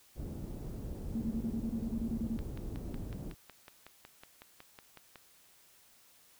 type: low-pass noise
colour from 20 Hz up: pink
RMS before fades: -41 dBFS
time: 0.15-3.35 s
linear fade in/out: 50 ms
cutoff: 320 Hz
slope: 12 dB/octave
type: tone bursts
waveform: sine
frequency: 226.8 Hz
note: A#3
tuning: 47 cents flat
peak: -32 dBFS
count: 13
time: 1.15-2.366 s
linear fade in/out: 2 ms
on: 64 ms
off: 32 ms
type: click train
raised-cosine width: 0.3 ms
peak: -33 dBFS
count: 16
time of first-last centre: 2.39-5.158 s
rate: 5.42 Hz
effects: white hiss -63 dBFS RMS until 6.39 s